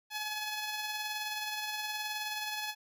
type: tone with tremolo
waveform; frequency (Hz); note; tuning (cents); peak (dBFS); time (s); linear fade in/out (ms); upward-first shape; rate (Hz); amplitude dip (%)
10% pulse; 850; G#5; +40; -25; 0.1-2.75; 50; triangle; 19; 40
effects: none